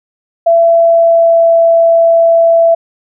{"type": "tone with pitch glide", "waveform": "sine", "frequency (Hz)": [671, 666.8], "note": ["E5", "E5"], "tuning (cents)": [31, 20], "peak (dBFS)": -4, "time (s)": [0.46, 2.75], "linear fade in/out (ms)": 10, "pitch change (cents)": -11, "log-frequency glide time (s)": [0.61, 1.53], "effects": []}